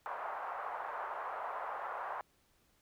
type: band-pass noise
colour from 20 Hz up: white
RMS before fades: -41 dBFS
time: 0.06-2.21 s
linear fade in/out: 0 ms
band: 640 to 1200 Hz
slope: 24 dB/octave
effects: pink hiss -72 dBFS RMS until 2.81 s